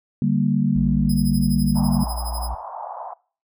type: chord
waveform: sine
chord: G minor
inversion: second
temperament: equal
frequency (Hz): 146.83 / 196 / 233.1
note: D3 / G3 / Bb3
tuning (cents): 0 / 0 / 0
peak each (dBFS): -21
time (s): 0.22-2.04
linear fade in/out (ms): 2
type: tone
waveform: triangle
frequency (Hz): 59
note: A#1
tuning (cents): +22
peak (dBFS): -23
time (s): 0.75-2.55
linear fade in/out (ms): 10
type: tone with tremolo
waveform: 5% pulse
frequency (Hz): 5050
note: D#8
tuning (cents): +25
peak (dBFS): -24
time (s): 1.09-2.49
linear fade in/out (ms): 5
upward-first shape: sine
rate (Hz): 12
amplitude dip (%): 85
type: band-pass noise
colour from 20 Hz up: white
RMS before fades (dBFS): -33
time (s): 1.75-3.14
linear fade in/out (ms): 10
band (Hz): 660 to 1000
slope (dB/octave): 48
effects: noise-tail reverb RT60 0.4 s tail -22 dB re dry